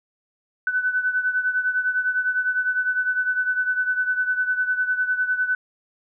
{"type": "beating tone pair", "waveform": "sine", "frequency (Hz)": [1500, 1509.9], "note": ["F#6", "F#6"], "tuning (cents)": [23, 35], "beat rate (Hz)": 9.9, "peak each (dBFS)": [-21, -26], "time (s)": [0.67, 5.55], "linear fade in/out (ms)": 2, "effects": []}